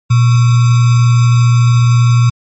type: tone with sample-and-hold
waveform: sine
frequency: 120 Hz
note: B2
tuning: 49 cents flat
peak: -5 dBFS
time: 0.1-2.3 s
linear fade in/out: 10 ms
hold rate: 1225 Hz
effects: MP3 32 kbps